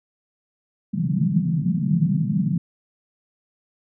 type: band-pass noise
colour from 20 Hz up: white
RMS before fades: -21 dBFS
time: 0.93-2.58 s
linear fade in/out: 5 ms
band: 140 to 200 Hz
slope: 48 dB/octave
effects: none